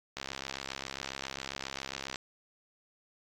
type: click train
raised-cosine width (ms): 0.2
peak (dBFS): -19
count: 135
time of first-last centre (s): 0.17-2.158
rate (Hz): 67.4
effects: AAC 64 kbps